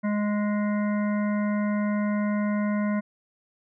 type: harmonic tone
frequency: 207.9 Hz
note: G#3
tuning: 2 cents sharp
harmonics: 1 / 3 / 5 / 7 / 9 / 10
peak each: -23 / -33 / -37 / -40 / -42 / -43 dBFS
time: 0.03-3.01 s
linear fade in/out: 20 ms
effects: none